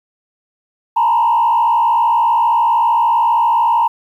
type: tone with frequency modulation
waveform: sine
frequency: 932.3 Hz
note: A#5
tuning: in tune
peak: -9 dBFS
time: 0.96-3.88 s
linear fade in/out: 10 ms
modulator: 57.6 Hz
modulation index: 0.96
effects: tanh soft clip ceiling -6 dBFS + 8-bit